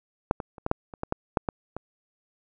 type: clicks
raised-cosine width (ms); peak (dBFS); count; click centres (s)
1; -6 / -18 / -29 / -14 / -7 / -26 / -15 / -11 / -7 / -12 / -19; 11; 0.311 / 0.402 / 0.582 / 0.664 / 0.714 / 0.938 / 1.034 / 1.124 / 1.372 / 1.488 / 1.766
effects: none